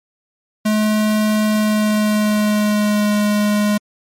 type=tone with pitch glide; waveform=square; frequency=213.8 to 208.3 Hz; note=A3 to G#3; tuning=-49 to +5 cents; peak=-14 dBFS; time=0.65-3.78 s; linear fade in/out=10 ms; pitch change=-46 cents; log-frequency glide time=1.5-3.16 s; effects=MP3 64 kbps